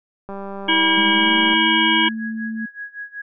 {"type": "click train", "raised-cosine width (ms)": 1, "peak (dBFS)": -19, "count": 247, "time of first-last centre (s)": [0.29, 1.539], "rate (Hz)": 197}
{"type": "harmonic tone", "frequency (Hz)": 323.4, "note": "E4", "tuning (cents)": -33, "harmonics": [1, 3, 5, 7, 9, 10], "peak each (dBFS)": [-21, -21, -21, -21, -21, -21], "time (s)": [0.68, 2.09], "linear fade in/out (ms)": 10}
{"type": "tone with pitch glide", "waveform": "sine", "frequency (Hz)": [207.7, 222.6], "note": ["G#3", "A3"], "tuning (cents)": [0, 20], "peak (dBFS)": -24, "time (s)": [0.97, 2.66], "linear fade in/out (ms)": 10, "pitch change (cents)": 120, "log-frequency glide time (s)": [1.12, 1.31]}
{"type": "tone with tremolo", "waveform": "sine", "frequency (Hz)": 1661.2, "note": "G#6", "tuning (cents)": 0, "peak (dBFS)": -27, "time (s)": [2.02, 3.22], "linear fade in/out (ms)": 10, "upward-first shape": "sine", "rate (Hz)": 5.3, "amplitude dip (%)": 90}
{"effects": []}